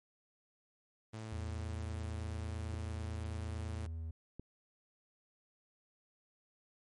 sawtooth tone, 110 Hz, A2, in tune, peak -39 dBFS, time 1.13-3.87 s, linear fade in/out 10 ms
triangle tone with vibrato, 81 Hz, E2, 30 cents flat, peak -37 dBFS, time 1.32-4.11 s, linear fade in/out 5 ms, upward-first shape triangle, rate 3.5 Hz, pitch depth 13 cents each way
clicks, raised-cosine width 3 ms, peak -33 dBFS, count 2, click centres 2.74 / 4.396 s
effects MP3 48 kbps

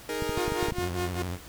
sawtooth chord, D# suspended fourth, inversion none, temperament equal, 311.1 / 415.3 / 466.2 Hz, D#4 / G#4 / A#4, 0 / 0 / 0 cents, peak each -32 / -31 / -28 dBFS, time 0.09-0.71 s, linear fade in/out 2 ms
clicks, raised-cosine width 5 ms, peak -20 dBFS, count 9, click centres 0.223 / 0.294 / 0.376 / 0.48 / 0.521 / 0.628 / 0.685 / 0.722 / 0.785 s
sawtooth tone with tremolo, 357.6 Hz, F4, 41 cents sharp, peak -24 dBFS, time 0.37-1.22 s, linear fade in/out 0 ms, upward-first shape sine, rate 5 Hz, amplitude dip 90%
sawtooth tone with vibrato, 89 Hz, F2, 33 cents sharp, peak -27 dBFS, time 0.78-1.39 s, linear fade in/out 50 ms, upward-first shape square, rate 13 Hz, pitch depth 66 cents each way
effects pink hiss -47 dBFS RMS until 1.48 s

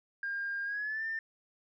sine tone with pitch glide, 1608 to 1794.5 Hz, G6 to A6, +44 to +34 cents, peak -32 dBFS, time 0.23-1.19 s, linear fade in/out 2 ms, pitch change +190 cents, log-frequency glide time 0.64-1.05 s, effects tanh soft clip ceiling -28 dBFS

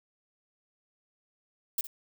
violet noise with echo, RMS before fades -29 dBFS, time 1.78-1.81 s, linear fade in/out 2 ms, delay 60 ms, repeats 1, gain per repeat -14 dB, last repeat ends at 1.87 s, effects none

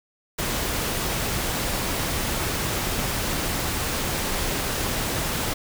pink noise, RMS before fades -26 dBFS, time 0.38-5.54 s, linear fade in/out 10 ms, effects none

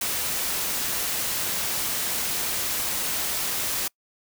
white noise, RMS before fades -27 dBFS, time 0.01-3.88 s, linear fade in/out 5 ms, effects noise-tail reverb RT60 0.1 s tail -26 dB re dry

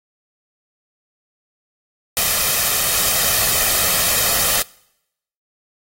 white noise with comb filter, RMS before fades -17 dBFS, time 2.17-4.62 s, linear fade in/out 0 ms, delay 1.6 ms, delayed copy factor +0.55, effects noise-tail reverb RT60 0.8 s tail -24 dB re dry + AAC 48 kbps

